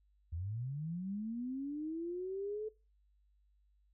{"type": "linear sweep", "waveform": "sine", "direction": "up", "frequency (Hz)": [76.8, 437.7], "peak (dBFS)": -37, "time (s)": [0.32, 2.69], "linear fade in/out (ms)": 10, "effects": ["noise-tail reverb RT60 0.3 s tail -21 dB re dry", "added 50 Hz sine -68 dBFS peak until 3.93 s"]}